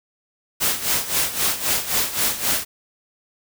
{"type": "noise with tremolo", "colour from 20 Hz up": "white", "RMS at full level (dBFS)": -19, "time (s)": [0.6, 2.65], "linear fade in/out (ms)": 20, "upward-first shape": "sine", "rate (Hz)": 3.8, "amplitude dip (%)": 75, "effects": []}